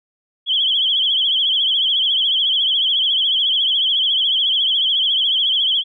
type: tone with vibrato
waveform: sine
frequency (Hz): 3207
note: G7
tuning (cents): +39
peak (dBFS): -14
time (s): 0.46-5.84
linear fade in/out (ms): 50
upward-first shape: triangle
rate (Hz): 14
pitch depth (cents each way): 120
effects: none